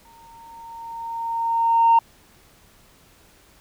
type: tone with exponential growth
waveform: sine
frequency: 920 Hz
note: A#5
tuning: 23 cents flat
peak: -9 dBFS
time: 0.05-1.99 s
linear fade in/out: 5 ms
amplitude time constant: 420 ms
effects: tanh soft clip ceiling -8 dBFS + pink hiss -54 dBFS RMS until 3.6 s